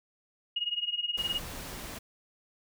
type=tone with tremolo; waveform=sine; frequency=2874 Hz; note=F7; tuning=49 cents sharp; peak=-26 dBFS; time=0.56-1.39 s; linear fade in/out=5 ms; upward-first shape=sine; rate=19 Hz; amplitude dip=85%
type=noise; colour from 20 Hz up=pink; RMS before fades=-41 dBFS; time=1.17-1.99 s; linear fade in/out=10 ms
effects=none